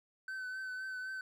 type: tone with vibrato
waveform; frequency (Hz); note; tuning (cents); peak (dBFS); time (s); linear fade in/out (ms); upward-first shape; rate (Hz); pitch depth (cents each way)
triangle; 1523; F#6; +50; -37; 0.28-1.21; 2; triangle; 3.9; 29
effects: none